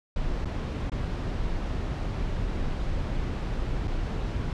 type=noise with dropouts; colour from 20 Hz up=brown; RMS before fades=-29 dBFS; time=0.16-4.53 s; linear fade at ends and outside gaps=2 ms; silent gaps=0.447-0.455 / 0.898-0.918 / 3.874-3.878 s; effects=low-pass 5000 Hz 12 dB/octave